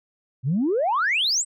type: exponential sweep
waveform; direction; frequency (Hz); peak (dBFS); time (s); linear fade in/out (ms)
sine; up; 117.3 to 8420; -18; 0.43-1.45; 50
effects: tanh soft clip ceiling -15 dBFS